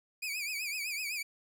sawtooth tone with vibrato, 2400 Hz, D7, 37 cents sharp, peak -31 dBFS, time 0.22-1.23 s, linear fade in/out 10 ms, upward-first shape triangle, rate 7.9 Hz, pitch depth 140 cents each way, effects none

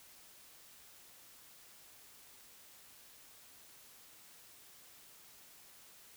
silence, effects white hiss -59 dBFS RMS until 6.16 s

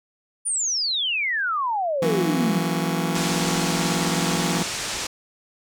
sine exponential sweep, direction down, 9720 to 174.61 Hz, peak -21 dBFS, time 0.45-2.6 s, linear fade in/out 20 ms
sawtooth chord, F# dominant seventh, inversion third, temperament just, 166.5 / 185 / 231.2 / 277.5 Hz, E3 / F#3 / A#3 / C#4, +18 / 0 / -14 / +2 cents, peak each -21 / -23 / -26 / -26 dBFS, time 2.02-4.63 s, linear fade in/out 5 ms
white low-pass noise, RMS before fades -29 dBFS, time 3.15-5.07 s, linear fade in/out 5 ms, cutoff 7800 Hz, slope 24 dB/octave
effects none

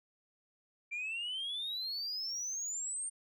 sine exponential sweep, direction up, 2349 to 8870 Hz, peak -34 dBFS, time 0.91-3.1 s, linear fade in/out 20 ms, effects tanh soft clip ceiling -34 dBFS

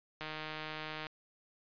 click train, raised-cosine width 0.3 ms, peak -25 dBFS, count 134, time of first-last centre 0.21-1.068 s, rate 155 Hz, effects resampled to 11025 Hz

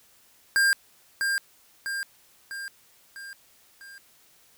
square tone with echo, 1601 Hz, G6, 36 cents sharp, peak -19 dBFS, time 0.56-0.73 s, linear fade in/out 0 ms, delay 650 ms, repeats 5, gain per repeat -5 dB, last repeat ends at 3.98 s, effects white hiss -59 dBFS RMS until 4.57 s

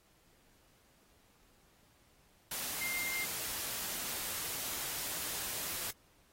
sine tone in noise, 2104 Hz, C7, 9 cents sharp, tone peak -36 dBFS, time 2.81-3.25 s, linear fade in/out 5 ms, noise white, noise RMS -39 dBFS, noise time 2.51-5.91 s, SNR 0 dB, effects pink hiss -68 dBFS RMS until 6.32 s + AAC 48 kbps

